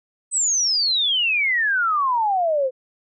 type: exponential sweep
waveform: sine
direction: down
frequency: 8300 to 501 Hz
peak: -17 dBFS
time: 0.31-2.71 s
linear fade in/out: 50 ms
effects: none